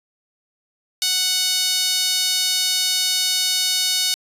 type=tone with high-pass filter; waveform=sawtooth; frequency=740 Hz; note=F#5; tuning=in tune; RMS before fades=-20 dBFS; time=1.02-4.14 s; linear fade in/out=0 ms; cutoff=4000 Hz; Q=2; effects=resampled to 32000 Hz